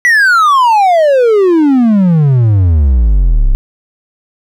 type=exponential sweep; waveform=triangle; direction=down; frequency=1985 to 30.75 Hz; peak=-3 dBFS; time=0.05-3.55 s; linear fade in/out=0 ms; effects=none